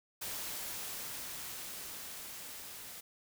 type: noise with level ramp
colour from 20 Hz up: white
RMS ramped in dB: -40 to -48 dBFS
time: 0.21-3.01 s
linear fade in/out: 10 ms
effects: none